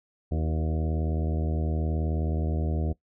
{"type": "harmonic tone with a mistuned harmonic", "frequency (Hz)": 79.1, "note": "D#2", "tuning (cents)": 29, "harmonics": [1, 2, 3, 4, 5, 6, 7, 8, 9], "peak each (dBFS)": [-26, -32, -36, -38, -40, -42, -43, -44, -45], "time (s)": [0.31, 2.93], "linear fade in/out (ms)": 10, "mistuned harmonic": 5, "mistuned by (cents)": -37, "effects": ["noise-tail reverb RT60 0.1 s tail -19 dB re dry"]}